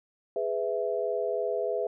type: chord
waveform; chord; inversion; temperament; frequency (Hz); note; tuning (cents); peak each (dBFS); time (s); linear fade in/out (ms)
sine; E major; first; equal with one note detuned; 415.3 / 498.5 / 659.3; G#4 / B4 / E5; 0 / +16 / 0; -31; 0.36-1.87; 2
effects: none